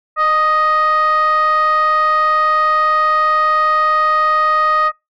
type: tone with frequency modulation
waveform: sine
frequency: 1244.5 Hz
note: D#6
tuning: in tune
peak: -9 dBFS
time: 0.16-4.92 s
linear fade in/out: 50 ms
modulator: 631 Hz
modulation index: 0.54
effects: noise-tail reverb RT60 0.2 s tail -26 dB re dry + tanh soft clip ceiling -9 dBFS